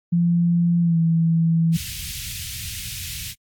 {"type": "tone with pitch glide", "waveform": "sine", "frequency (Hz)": [171.8, 164.8], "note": ["F3", "E3"], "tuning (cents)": [-28, 0], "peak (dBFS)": -15, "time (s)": [0.12, 1.77], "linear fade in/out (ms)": 10, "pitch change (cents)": -72, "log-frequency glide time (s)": [0.81, 0.98]}
{"type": "band-stop noise", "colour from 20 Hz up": "pink", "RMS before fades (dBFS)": -30, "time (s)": [1.72, 3.35], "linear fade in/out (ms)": 50, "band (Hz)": [130, 2400], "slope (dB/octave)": 24}
{"effects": ["high-pass 60 Hz 12 dB/octave", "AAC 64 kbps"]}